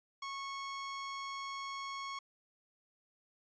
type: tone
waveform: sawtooth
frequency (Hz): 1100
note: C#6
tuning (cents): -14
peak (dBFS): -36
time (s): 0.22-2.19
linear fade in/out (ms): 5
effects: resampled to 16000 Hz